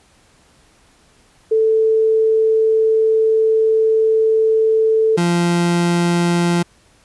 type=tone pair in turn; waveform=sine / 30% pulse; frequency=441.5 / 172.9 Hz; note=A4 / F3; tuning=+6 / -17 cents; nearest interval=octave + major third; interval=1623 cents; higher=first; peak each=-11 dBFS; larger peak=neither; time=1.51-5.17 / 5.17-6.63 s; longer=first; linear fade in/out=10 ms; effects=pink hiss -53 dBFS RMS until 7.04 s + resampled to 24000 Hz